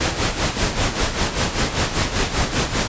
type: noise with tremolo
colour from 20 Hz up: pink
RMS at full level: -18 dBFS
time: 0-2.88 s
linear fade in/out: 10 ms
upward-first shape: sine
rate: 5.1 Hz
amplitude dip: 65%
effects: resampled to 16000 Hz